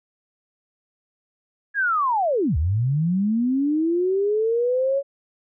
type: linear two-way sweep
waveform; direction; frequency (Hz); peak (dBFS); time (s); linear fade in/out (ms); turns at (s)
sine; down then up; 1687 to 69.3 to 562; -18; 1.74-5.03; 50; 2.57
effects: none